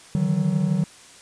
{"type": "tone cluster", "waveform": "triangle", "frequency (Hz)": [149.1, 161.3, 187.7], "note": ["D3", "E3", "F#3"], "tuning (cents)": [27, -37, 25], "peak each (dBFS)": [-22, -23, -20], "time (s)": [0.15, 0.84], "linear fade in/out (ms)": 0, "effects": ["white hiss -47 dBFS RMS until 1.21 s", "resampled to 22050 Hz"]}